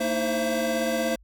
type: tone cluster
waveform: square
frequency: 228.3 / 307.4 / 323.3 / 525 / 668 Hz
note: A#3 / D#4 / E4 / C5 / E5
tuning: -36 / -21 / -34 / +6 / +23 cents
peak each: -30 / -36 / -37 / -28 / -30 dBFS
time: 0-1.16 s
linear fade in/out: 10 ms
effects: added 50 Hz sine -52 dBFS peak until 1.23 s